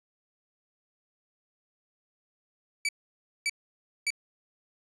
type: tone bursts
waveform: sawtooth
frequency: 2300 Hz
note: D7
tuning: 37 cents flat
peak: -22 dBFS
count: 3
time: 2.85-4.104 s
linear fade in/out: 2 ms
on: 38 ms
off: 570 ms
effects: resampled to 24000 Hz + 10-bit